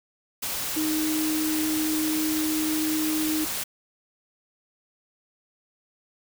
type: tone in noise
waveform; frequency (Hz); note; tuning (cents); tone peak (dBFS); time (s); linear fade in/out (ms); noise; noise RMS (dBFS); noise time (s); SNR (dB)
sine; 311.1; D#4; 0; -24; 0.76-3.45; 10; white; -30; 0.42-3.64; +3
effects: none